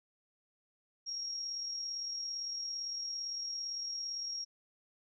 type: tone with amplitude modulation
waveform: sine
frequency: 5590 Hz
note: F8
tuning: 1 cent sharp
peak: -35 dBFS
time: 1.06-4.45 s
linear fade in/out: 20 ms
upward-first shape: sine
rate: 37.7 Hz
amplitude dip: 35%
effects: none